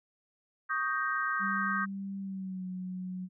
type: chord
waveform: sine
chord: Eb dominant seventh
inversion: third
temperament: equal with one note detuned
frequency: 1117.1 / 1244.5 / 1568 / 1864.7 Hz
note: Db6 / Eb6 / G6 / Bb6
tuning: +13 / 0 / 0 / 0 cents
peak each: -37 / -33 / -32 / -38 dBFS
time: 0.69-1.86 s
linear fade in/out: 20 ms
type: tone with pitch glide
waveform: sine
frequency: 196 to 183.93 Hz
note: G3 to F#3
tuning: 0 to -10 cents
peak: -35 dBFS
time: 1.39-3.29 s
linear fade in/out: 50 ms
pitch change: -110 cents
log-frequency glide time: 2.19-2.66 s
effects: none